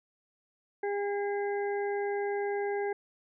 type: harmonic tone with a mistuned harmonic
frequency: 405.1 Hz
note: G#4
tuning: 43 cents flat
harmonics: 1 / 2 / 4 / 5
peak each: -30 / -36 / -42 / -44 dBFS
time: 0.83-2.93 s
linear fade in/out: 5 ms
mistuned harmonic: 5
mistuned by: +19 cents
effects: none